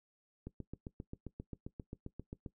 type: click train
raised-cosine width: 3 ms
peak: -30 dBFS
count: 16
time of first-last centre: 0.47-2.462 s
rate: 7.53 Hz
effects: noise-tail reverb RT60 0.1 s tail -18 dB re dry